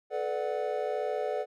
triangle chord, B minor seventh, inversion third, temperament equal with one note detuned, 431.9 / 493.9 / 587.3 / 740 Hz, A4 / B4 / D5 / F#5, -32 / 0 / 0 / 0 cents, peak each -32 / -33 / -32 / -34 dBFS, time 0.1-1.46 s, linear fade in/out 50 ms, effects none

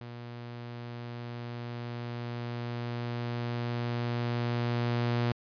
sawtooth tone with level ramp, 119.6 Hz, A#2, 45 cents sharp, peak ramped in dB -37 to -22 dBFS, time 0.01-5.32 s, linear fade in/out 0 ms, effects resampled to 11025 Hz

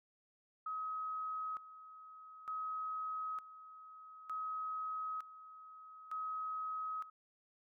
sine tone with tremolo, 1271 Hz, D#6, 36 cents sharp, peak -38 dBFS, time 0.66-7.1 s, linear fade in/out 5 ms, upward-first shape square, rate 0.55 Hz, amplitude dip 80%, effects none

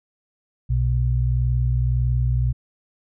sine tone pair together, 61.73 / 123.47 Hz, B1 / B2, 0 / 0 cents, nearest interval octave, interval 1200 cents, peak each -20 dBFS, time 0.69-2.53 s, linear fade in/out 20 ms, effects none

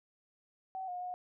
sine tone with pitch steps, 758 / 718 / 724 Hz, F#5 / F5 / F#5, +42 / +48 / -38 cents, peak -37 dBFS, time 0.75-1.14 s, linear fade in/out 0 ms, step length 130 ms, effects none

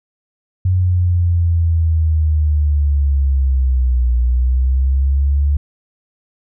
sine linear two-way sweep, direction down then up, 92.5 to 60.1 to 72.4 Hz, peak -11 dBFS, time 0.65-5.57 s, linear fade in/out 5 ms, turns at 4.16 s, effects none

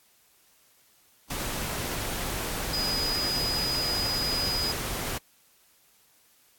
sine tone in noise, 4955 Hz, D#8, 8 cents flat, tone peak -27 dBFS, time 2.73-4.72 s, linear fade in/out 5 ms, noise pink, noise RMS -32 dBFS, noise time 1.3-5.18 s, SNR +2 dB, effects white hiss -62 dBFS RMS until 6.58 s + AAC 64 kbps

